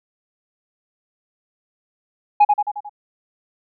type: tone with echo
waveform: sine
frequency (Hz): 830.6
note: G#5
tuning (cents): 0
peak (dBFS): -5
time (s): 2.4-2.45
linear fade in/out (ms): 10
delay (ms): 89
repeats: 5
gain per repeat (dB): -5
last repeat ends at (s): 2.895
effects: tanh soft clip ceiling -7 dBFS